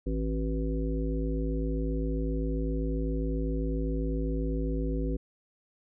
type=harmonic tone with a mistuned harmonic; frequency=53.8 Hz; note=A1; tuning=38 cents flat; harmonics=1 / 3 / 5 / 7 / 9; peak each=-29 / -36 / -34 / -38 / -39 dBFS; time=0.06-5.17 s; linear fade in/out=10 ms; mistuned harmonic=9; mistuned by=+18 cents; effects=none